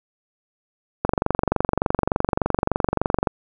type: click train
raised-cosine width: 1 ms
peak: -4 dBFS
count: 53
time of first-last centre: 1.05-3.272 s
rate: 23.4 Hz
effects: none